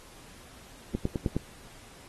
click train, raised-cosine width 3 ms, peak -13 dBFS, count 5, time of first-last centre 0.95-1.366 s, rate 9.62 Hz, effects pink hiss -52 dBFS RMS until 2.08 s + AAC 32 kbps

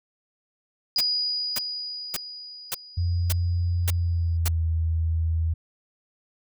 sine tone with exponential decay, 4914 Hz, D#8, 22 cents flat, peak -20 dBFS, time 0.96-4.37 s, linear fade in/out 1 ms, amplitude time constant 740 ms
white noise bursts, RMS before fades -27 dBFS, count 7, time 0.98-4.483 s, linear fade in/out 5 ms, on 29 ms, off 550 ms
sine tone with pitch glide, 87.31 to 81.46 Hz, F2 to E2, 0 to -20 cents, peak -21 dBFS, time 2.97-5.54 s, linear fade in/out 10 ms, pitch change -120 cents, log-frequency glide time 3.85-4.64 s
effects none

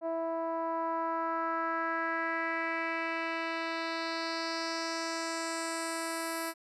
10% pulse tone with low-pass filter sweep, 328.9 Hz, E4, 4 cents flat, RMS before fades -34 dBFS, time 0.01-6.54 s, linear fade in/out 50 ms, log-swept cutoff 680 to 12000 Hz, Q 2.6, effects none

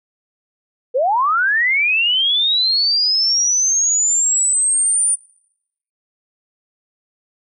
sine linear sweep, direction up, 466.2 to 9397 Hz, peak -13 dBFS, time 0.94-5.16 s, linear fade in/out 20 ms, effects noise-tail reverb RT60 0.8 s tail -25 dB re dry

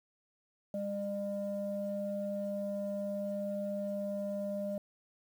sine tone pair together, 201.3 / 603.2 Hz, G3 / D5, +46 / +46 cents, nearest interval octave + perfect fifth, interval 1900 cents, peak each -37 / -35 dBFS, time 0.74-4.78 s, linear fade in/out 2 ms, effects tanh soft clip ceiling -26 dBFS + 10-bit

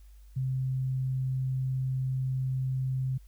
sine tone, 130.81 Hz, C3, in tune, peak -27 dBFS, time 0.36-3.18 s, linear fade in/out 10 ms, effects added 50 Hz sine -49 dBFS peak until 3.27 s + white hiss -68 dBFS RMS until 3.27 s

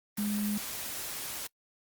sine tone in noise, 207.7 Hz, G#3, in tune, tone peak -29 dBFS, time 0.18-0.58 s, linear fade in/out 5 ms, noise white, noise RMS -38 dBFS, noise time 0.17-1.47 s, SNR +6 dB, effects noise-tail reverb RT60 0.1 s tail -25 dB re dry + Opus 32 kbps

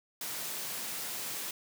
white high-pass noise, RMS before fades -38 dBFS, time 0.21-1.51 s, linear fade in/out 2 ms, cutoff 110 Hz, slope 96 dB/octave, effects none

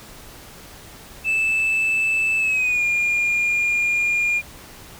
sine tone with pitch glide, 2632 to 2414 Hz, E7 to D7, -3 to +47 cents, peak -15 dBFS, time 1.24-4.42 s, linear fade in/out 50 ms, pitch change -150 cents, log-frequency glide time 2.38-2.84 s, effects tanh soft clip ceiling -16 dBFS + pink hiss -42 dBFS RMS until 4.99 s

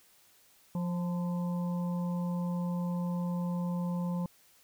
harmonic tone with a mistuned harmonic, 176 Hz, F3, 14 cents sharp, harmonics 1 / 3 / 5 / 6, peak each -30 / -43 / -46 / -48 dBFS, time 0.75-4.26 s, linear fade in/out 2 ms, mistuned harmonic 6, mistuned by -51 cents, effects white hiss -63 dBFS RMS until 4.63 s

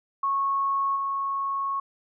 sine tone with level steps, 1100 Hz, C#6, 14 cents flat, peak -22 / -25 dBFS, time 0.23-1.8 s, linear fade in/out 5 ms, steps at 0.95 s, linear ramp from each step 20 ms, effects none

